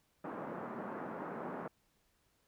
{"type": "band-pass noise", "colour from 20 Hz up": "pink", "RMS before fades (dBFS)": -43, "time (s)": [0.24, 1.68], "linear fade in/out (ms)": 5, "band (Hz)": [180, 1400], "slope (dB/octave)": 24, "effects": ["pink hiss -75 dBFS RMS until 2.47 s"]}